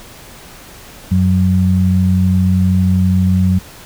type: tone pair together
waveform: sine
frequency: 92.5 / 185 Hz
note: F#2 / F#3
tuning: 0 / 0 cents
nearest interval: octave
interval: 1200 cents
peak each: -12 dBFS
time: 1.11-3.59 s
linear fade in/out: 10 ms
effects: pink hiss -37 dBFS RMS until 3.85 s